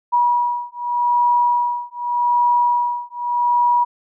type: beating tone pair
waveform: sine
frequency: 965 / 965.84 Hz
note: B5 / B5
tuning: -40 / -39 cents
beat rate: 0.84 Hz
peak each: -18 dBFS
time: 0.12-3.85 s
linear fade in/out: 20 ms
effects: none